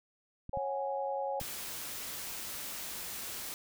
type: clicks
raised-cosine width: 5 ms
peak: -30 dBFS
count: 3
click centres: 0.494 / 0.573 / 1.414 s
type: chord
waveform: sine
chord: C# suspended fourth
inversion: none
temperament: equal with one note detuned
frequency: 548.3 / 740 / 830.6 Hz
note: C#5 / F#5 / G#5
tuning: -19 / 0 / 0 cents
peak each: -35 / -41 / -36 dBFS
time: 0.53-1.4 s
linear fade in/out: 5 ms
type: noise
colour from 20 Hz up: white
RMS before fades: -41 dBFS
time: 1.4-3.54 s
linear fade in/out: 0 ms
effects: none